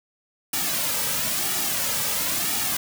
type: noise with flanger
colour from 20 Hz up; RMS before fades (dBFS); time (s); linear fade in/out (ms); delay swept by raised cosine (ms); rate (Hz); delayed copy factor
white; -25; 0.53-2.77; 5; 1.9 to 2.84; 0.99; -0.65
effects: none